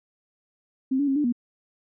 sine tone with pitch steps, 263.6 / 285.6 / 270.6 / 295.8 / 241.1 Hz, C4 / D4 / C#4 / D4 / B3, +13 / -48 / -42 / +13 / -41 cents, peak -20 dBFS, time 0.91-1.325 s, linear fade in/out 10 ms, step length 83 ms, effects none

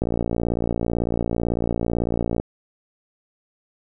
click train, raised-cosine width 2 ms, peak -9 dBFS, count 139, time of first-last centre 0.02-2.399 s, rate 58 Hz, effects none

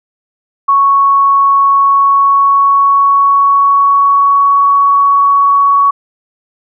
sine tone with pitch glide, 1108.7 to 1120.9 Hz, C#6 to C#6, 0 to +19 cents, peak -5 dBFS, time 0.68-5.91 s, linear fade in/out 10 ms, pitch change +19 cents, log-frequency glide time 1.7-4.62 s, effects none

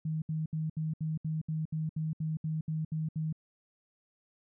sine tone bursts, 157.3 Hz, D#3, 19 cents sharp, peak -30 dBFS, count 14, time 0.05-3.327 s, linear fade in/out 5 ms, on 170 ms, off 69 ms, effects none

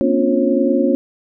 sine tone cluster, 235 / 265 / 286.4 / 352.6 / 542 Hz, A#3 / C4 / D4 / F4 / C#5, +14 / +22 / -43 / +17 / -39 cents, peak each -19 dBFS, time 0.01-0.95 s, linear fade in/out 0 ms, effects none

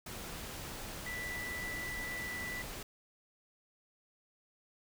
sine tone in noise, 1975.5 Hz, B6, in tune, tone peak -39 dBFS, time 1.06-2.62 s, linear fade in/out 5 ms, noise pink, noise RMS -44 dBFS, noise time 0.06-2.83 s, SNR +2 dB, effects none

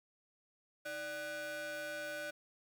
45% pulse ring-modulated tone, 451.6 Hz, A4, 45 cents sharp, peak -37 dBFS, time 0.85-2.31 s, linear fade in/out 10 ms, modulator 1040 Hz, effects high-pass 200 Hz 12 dB/octave + 11-bit

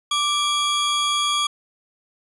40% pulse tone pair together, 1174.7 / 3323 Hz, D6 / G#7, 0 / 0 cents, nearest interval octave + tritone, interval 1800 cents, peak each -21 dBFS, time 0.11-1.47 s, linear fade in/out 5 ms, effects resampled to 24000 Hz

